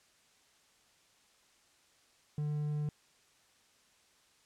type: tone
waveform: triangle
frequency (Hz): 149.1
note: D3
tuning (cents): +27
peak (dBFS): -30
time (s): 2.38-2.89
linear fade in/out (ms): 2
effects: white hiss -67 dBFS RMS until 4.45 s + low-pass 8000 Hz 12 dB/octave